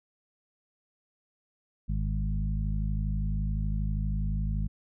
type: harmonic tone with a mistuned harmonic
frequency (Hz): 52.1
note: G#1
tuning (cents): +6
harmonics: 1 / 2 / 3 / 4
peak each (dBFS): -28 / -35 / -34 / -38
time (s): 1.88-4.68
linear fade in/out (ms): 20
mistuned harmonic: 1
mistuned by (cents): -35
effects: none